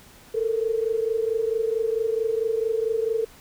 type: tone pair together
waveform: sine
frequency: 441.7 / 466.2 Hz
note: A4 / A#4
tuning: +7 / 0 cents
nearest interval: minor second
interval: 93 cents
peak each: -23 / -26 dBFS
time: 0.34-3.25 s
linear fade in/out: 10 ms
effects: pink hiss -50 dBFS RMS until 3.4 s